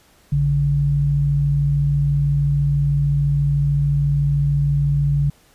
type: tone pair together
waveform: sine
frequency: 56.71 / 142.9 Hz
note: A#1 / D3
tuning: -47 / -47 cents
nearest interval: octave + major third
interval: 1600 cents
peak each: -24 / -15 dBFS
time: 0.32-5.3 s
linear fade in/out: 5 ms
effects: pink hiss -54 dBFS RMS until 5.54 s + resampled to 32000 Hz